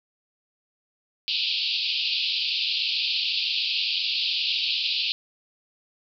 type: band-pass noise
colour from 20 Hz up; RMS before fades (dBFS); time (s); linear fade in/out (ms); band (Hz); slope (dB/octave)
white; -26; 1.28-5.12; 0; 2500 to 4800; 96
effects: none